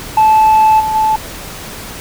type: tone with level steps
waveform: sine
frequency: 871 Hz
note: A5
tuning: 18 cents flat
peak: -3 / -13 / -8 dBFS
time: 0.17-1.16 s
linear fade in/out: 5 ms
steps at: 0.79 / 0.94 s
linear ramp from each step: 20 ms
effects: tanh soft clip ceiling -4 dBFS + pink hiss -28 dBFS RMS until 2 s